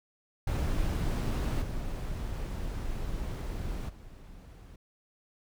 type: noise with level steps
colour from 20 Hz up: brown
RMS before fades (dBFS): -29 / -35 / -48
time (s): 0.47-4.76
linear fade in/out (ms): 5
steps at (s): 1.61 / 3.88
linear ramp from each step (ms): 20
effects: none